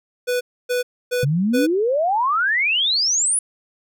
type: tone bursts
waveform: square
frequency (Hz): 493.9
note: B4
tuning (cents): 0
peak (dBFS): -19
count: 4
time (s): 0.27-1.67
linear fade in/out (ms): 20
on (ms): 140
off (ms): 280
type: exponential sweep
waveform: sine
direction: up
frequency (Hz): 130.81 to 10340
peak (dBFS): -16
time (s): 1.23-3.39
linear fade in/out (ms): 2
effects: none